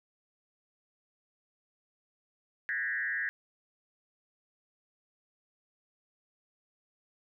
sine tone with frequency modulation, 1760 Hz, A6, in tune, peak -30 dBFS, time 2.69-3.29 s, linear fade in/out 0 ms, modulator 123 Hz, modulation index 1.5, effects none

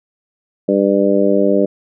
harmonic tone, 99.3 Hz, G2, 23 cents sharp, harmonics 2 / 3 / 4 / 5 / 6, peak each -17 / -17 / -17 / -17 / -17 dBFS, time 0.68-1.66 s, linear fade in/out 10 ms, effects none

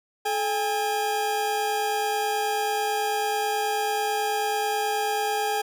40% pulse tone pair together, 429.6 / 810 Hz, A4 / G#5, -41 / -43 cents, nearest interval major seventh, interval 1098 cents, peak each -28 / -24 dBFS, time 0.25-5.62 s, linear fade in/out 10 ms, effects none

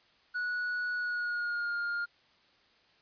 triangle tone with pitch glide, 1467 to 1411.3 Hz, F#6 to F6, -15 to +18 cents, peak -29 dBFS, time 0.34-2.06 s, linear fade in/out 20 ms, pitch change -67 cents, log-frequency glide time 0.95-1.76 s, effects white hiss -65 dBFS RMS until 3.01 s + resampled to 11025 Hz

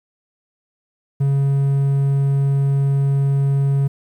triangle tone, 138.59 Hz, C#3, in tune, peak -12 dBFS, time 1.2-3.88 s, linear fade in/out 10 ms, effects 9-bit

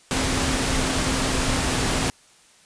sine tone in noise, 261.6 Hz, C4, in tune, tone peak -29 dBFS, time 0.11-2.1 s, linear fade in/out 0 ms, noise pink, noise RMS -23 dBFS, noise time 0.11-2.1 s, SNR -9 dB, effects white hiss -54 dBFS RMS until 2.65 s + resampled to 22050 Hz

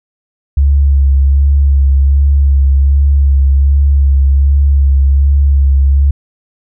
sine tone with vibrato, 69.3 Hz, C#2, in tune, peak -5 dBFS, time 0.57-6.11 s, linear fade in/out 5 ms, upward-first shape sine, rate 1.3 Hz, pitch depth 27 cents each way, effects none

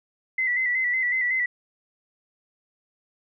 sine tone with vibrato, 2004 Hz, B6, 25 cents sharp, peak -21 dBFS, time 0.38-1.46 s, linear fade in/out 5 ms, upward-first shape square, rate 5.4 Hz, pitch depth 43 cents each way, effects none

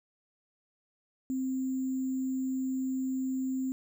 sine tone with sample-and-hold, 261.6 Hz, C4, in tune, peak -29 dBFS, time 1.3-3.72 s, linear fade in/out 0 ms, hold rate 7350 Hz, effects none

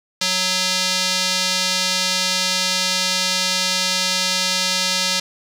square tone with band-pass filter, 185 Hz, F#3, in tune, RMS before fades -20 dBFS, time 0.21-5.2 s, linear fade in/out 5 ms, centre 4700 Hz, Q 1.8, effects none

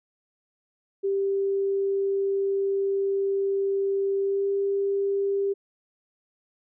sine tone with pitch glide, 393.2 to 396.6 Hz, G4 to G4, +5 to +20 cents, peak -22 dBFS, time 1.03-5.54 s, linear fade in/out 20 ms, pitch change +15 cents, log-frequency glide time 4.22-4.47 s, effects none

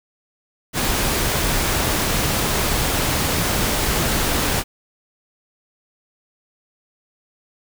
pink noise, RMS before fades -20 dBFS, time 0.73-4.64 s, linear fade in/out 50 ms, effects none

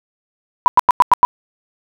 sine tone bursts, 989 Hz, B5, 2 cents sharp, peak -4 dBFS, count 6, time 0.66-1.25 s, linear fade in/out 0 ms, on 20 ms, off 94 ms, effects none

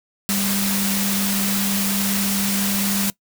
sine tone in noise, 198.1 Hz, G3, 18 cents sharp, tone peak -22 dBFS, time 0.29-3.1 s, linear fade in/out 0 ms, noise white, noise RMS -23 dBFS, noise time 0.29-3.1 s, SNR -2 dB, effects noise-tail reverb RT60 0.1 s tail -21 dB re dry

